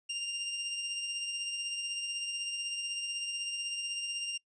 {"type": "tone with tremolo", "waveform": "sawtooth", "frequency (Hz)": 2794, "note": "F7", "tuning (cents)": 0, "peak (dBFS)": -29, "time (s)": [0.09, 4.38], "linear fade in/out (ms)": 10, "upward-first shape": "triangle", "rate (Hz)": 16, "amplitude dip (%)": 40, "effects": ["noise-tail reverb RT60 0.1 s tail -25 dB re dry", "resampled to 22050 Hz"]}